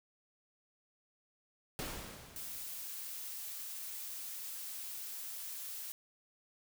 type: noise with exponential decay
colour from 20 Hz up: pink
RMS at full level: -39 dBFS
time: 1.79-3.08 s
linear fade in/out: 0 ms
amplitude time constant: 280 ms
type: noise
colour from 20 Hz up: blue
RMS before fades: -44 dBFS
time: 2.36-5.92 s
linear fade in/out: 0 ms
effects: none